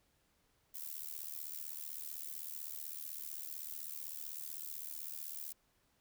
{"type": "noise with amplitude modulation", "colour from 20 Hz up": "violet", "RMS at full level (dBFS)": -41, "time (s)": [0.74, 5.53], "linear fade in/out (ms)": 10, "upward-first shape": "sine", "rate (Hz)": 75.8, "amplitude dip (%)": 95, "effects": ["pink hiss -75 dBFS RMS until 6 s"]}